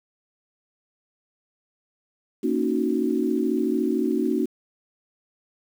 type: chord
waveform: sine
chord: D# minor seventh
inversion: second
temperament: equal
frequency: 233.1 / 277.2 / 311.1 / 370 Hz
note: A#3 / C#4 / D#4 / F#4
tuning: 0 / 0 / 0 / 0 cents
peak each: -26 dBFS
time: 2.43-4.46 s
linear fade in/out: 10 ms
effects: 8-bit